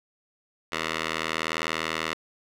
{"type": "tone with band-pass filter", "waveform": "10% pulse", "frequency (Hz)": 80.2, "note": "E2", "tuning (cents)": -47, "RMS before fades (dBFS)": -30, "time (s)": [0.72, 2.14], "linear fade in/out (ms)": 5, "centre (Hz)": 2300, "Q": 0.88, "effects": []}